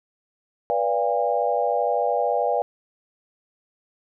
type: tone cluster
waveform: sine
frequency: 488.9 / 582 / 692 / 810 Hz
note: B4 / D5 / F5 / G#5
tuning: -18 / -16 / -16 / -43 cents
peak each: -25 dBFS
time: 0.7-2.62 s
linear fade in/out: 0 ms
effects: none